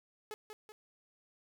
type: tone with echo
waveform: sawtooth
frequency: 427.5 Hz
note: A4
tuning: 50 cents flat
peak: -37 dBFS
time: 0.31-0.34 s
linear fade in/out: 0 ms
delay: 190 ms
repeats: 2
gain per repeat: -5 dB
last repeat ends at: 0.72 s
effects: none